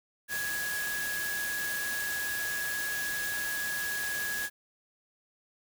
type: tone in noise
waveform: sine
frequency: 1668 Hz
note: G#6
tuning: 7 cents sharp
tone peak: -32 dBFS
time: 0.28-4.5 s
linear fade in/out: 50 ms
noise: white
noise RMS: -37 dBFS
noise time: 0.28-4.5 s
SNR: +2 dB
effects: none